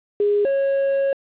sine / triangle tone pair in turn, 411.3 / 549 Hz, G#4 / C#5, -17 / -17 cents, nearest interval perfect fourth, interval 500 cents, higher second, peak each -15 dBFS, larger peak neither, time 0.2-0.45 / 0.45-1.13 s, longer second, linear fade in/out 2 ms, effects resampled to 8000 Hz + 8-bit

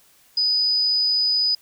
sine tone, 4978 Hz, D#8, in tune, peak -17 dBFS, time 0.37-1.55 s, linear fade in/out 5 ms, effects white hiss -56 dBFS RMS until 1.61 s

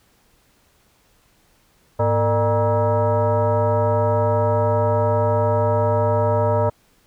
sine tone with frequency modulation, 246.9 Hz, B3, in tune, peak -15 dBFS, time 1.99-6.7 s, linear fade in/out 10 ms, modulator 351 Hz, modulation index 2.1, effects pink hiss -59 dBFS RMS until 7.06 s

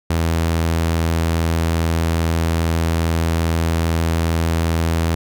sawtooth tone, 82.41 Hz, E2, in tune, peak -12 dBFS, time 0.1-5.15 s, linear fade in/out 5 ms, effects none

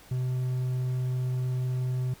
triangle tone, 127.2 Hz, C3, 48 cents flat, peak -24 dBFS, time 0.11-2.14 s, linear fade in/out 5 ms, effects pink hiss -53 dBFS RMS until 2.2 s

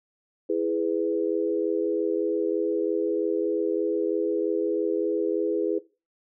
sine chord, E major, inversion none, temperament equal with one note detuned, 329.6 / 415.3 / 498.5 Hz, E4 / G#4 / B4, 0 / 0 / +16 cents, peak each -27 / -26 / -28 dBFS, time 0.49-5.79 s, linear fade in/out 10 ms, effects noise-tail reverb RT60 0.3 s tail -19 dB re dry

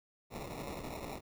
blue noise with sample-and-hold, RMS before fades -43 dBFS, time 0.3-1.21 s, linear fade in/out 50 ms, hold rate 1575 Hz, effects none

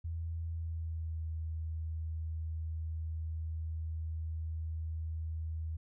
sine tone with pitch glide, 82.41 to 80.06 Hz, E2 to D#2, 0 to +50 cents, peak -35 dBFS, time 0.04-5.77 s, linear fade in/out 10 ms, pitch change -50 cents, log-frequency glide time 0.51-1.27 s, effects none

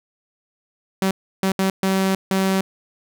sawtooth tone bursts at uneven times, 191.4 Hz, G3, 41 cents flat, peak -13 dBFS, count 5, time 1.02-1.11 / 1.43-1.52 / 1.59-1.7 / 1.83-2.15 / 2.31-2.61 s, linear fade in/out 2 ms, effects none

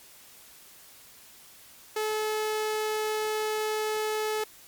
sawtooth tone, 430.6 Hz, A4, 37 cents flat, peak -23 dBFS, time 1.96-4.44 s, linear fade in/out 5 ms, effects white hiss -52 dBFS RMS until 4.67 s + MP3 96 kbps

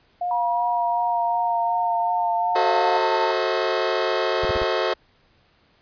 sine tone with vibrato, 705 Hz, F5, 16 cents sharp, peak -22 dBFS, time 0.21-2.97 s, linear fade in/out 5 ms, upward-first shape sine, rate 2.7 Hz, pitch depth 22 cents each way
sine tone with pitch glide, 958 to 899 Hz, A#5 to A5, +47 to +37 cents, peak -22 dBFS, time 0.31-3.31 s, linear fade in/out 2 ms, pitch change -110 cents, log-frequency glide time 0.68-2.27 s
sawtooth chord, F# diminished seventh, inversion none, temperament just, 370 / 444 / 532.8 / 639.4 Hz, F#4 / A4 / C5 / Eb5, 0 / +16 / +31 / +47 cents, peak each -22 dBFS, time 2.55-4.94 s, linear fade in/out 10 ms
brown noise bursts, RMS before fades -27 dBFS, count 4, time 4.43-4.635 s, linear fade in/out 5 ms, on 25 ms, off 35 ms
effects pink hiss -60 dBFS RMS until 5.81 s + resampled to 11025 Hz

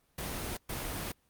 pink noise bursts at uneven times, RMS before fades -37 dBFS, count 2, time 0.18-0.57 / 0.69-1.12 s, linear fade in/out 5 ms, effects pink hiss -71 dBFS RMS until 1.29 s + Opus 32 kbps

